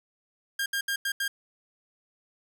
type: tone bursts at uneven times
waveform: sawtooth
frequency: 1610 Hz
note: G6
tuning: 46 cents sharp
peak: -23 dBFS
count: 5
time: 0.59-0.66 / 0.73-0.81 / 0.88-0.96 / 1.05-1.12 / 1.2-1.28 s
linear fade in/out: 5 ms
effects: none